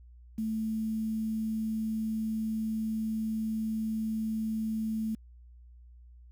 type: tone with quantisation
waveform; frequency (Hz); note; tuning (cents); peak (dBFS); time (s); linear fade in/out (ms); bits
sine; 220; A3; 0; -29; 0.38-5.15; 5; 9
effects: added 60 Hz sine -50 dBFS peak until 6.31 s

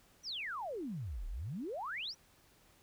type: exponential two-way sweep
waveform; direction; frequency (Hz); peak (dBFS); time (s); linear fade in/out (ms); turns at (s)
sine; down then up; 6140 to 34.65 to 6020; -38; 0.23-2.15; 50; 1.27
effects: pink hiss -66 dBFS RMS until 2.82 s

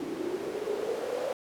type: noise with band-pass filter sweep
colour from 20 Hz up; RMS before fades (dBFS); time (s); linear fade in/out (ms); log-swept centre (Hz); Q
white; -33; 0-1.33; 2; 320 to 530; 7.7
effects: none

